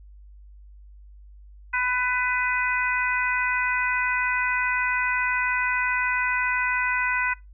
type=harmonic tone; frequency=499.2 Hz; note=B4; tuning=19 cents sharp; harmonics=2 / 3 / 4 / 5; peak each=-29 / -25 / -27 / -29 dBFS; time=1.73-7.34 s; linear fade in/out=10 ms; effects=noise-tail reverb RT60 0.2 s tail -22 dB re dry + added 50 Hz sine -44 dBFS peak until 7.53 s